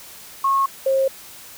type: tone pair in turn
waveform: sine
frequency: 1090 / 535.9 Hz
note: C#6 / C5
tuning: -29 / +41 cents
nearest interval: octave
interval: 1230 cents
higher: first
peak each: -15 dBFS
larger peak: neither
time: 0.44-0.66 / 0.86-1.08 s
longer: neither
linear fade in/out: 5 ms
effects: white hiss -41 dBFS RMS until 1.57 s